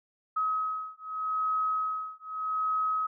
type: beating tone pair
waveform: sine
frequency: 1273 / 1273.82 Hz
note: D#6 / D#6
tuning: +39 / +40 cents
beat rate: 0.82 Hz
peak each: -31 / -31 dBFS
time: 0.36-3.07 s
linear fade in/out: 10 ms
effects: none